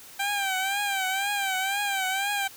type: tone with vibrato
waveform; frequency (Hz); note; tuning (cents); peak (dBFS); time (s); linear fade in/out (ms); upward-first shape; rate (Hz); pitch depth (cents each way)
15% pulse; 784; G5; 0; -19; 0.19-2.48; 10; triangle; 2; 92
effects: white hiss -47 dBFS RMS until 2.56 s